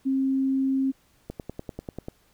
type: tone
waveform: sine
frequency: 267.4 Hz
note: C4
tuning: 38 cents sharp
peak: -21 dBFS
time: 0.05-0.92 s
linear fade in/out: 20 ms
type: click train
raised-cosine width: 2 ms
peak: -20 dBFS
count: 9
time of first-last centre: 1.3-2.084 s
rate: 10.2 Hz
effects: pink hiss -63 dBFS RMS until 2.33 s